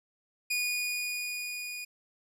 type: tone with level ramp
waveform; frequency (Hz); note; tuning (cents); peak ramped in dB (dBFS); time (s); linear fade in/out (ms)
sawtooth; 2456; D#7; -23; -24 to -34; 0.5-1.85; 10
effects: resampled to 32000 Hz + 11-bit